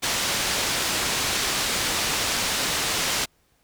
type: low-pass noise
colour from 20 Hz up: white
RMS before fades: -25 dBFS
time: 0.02-3.26 s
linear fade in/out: 20 ms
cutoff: 6300 Hz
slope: 12 dB/octave
effects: pink hiss -65 dBFS RMS until 3.63 s